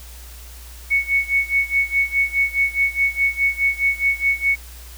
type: tone with tremolo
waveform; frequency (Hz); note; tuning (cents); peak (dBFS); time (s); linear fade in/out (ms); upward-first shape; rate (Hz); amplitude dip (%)
sine; 2217; C#7; 0; -13; 0.9-4.56; 20; sine; 4.8; 90
effects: added 60 Hz sine -37 dBFS peak until 4.97 s + white hiss -43 dBFS RMS until 4.97 s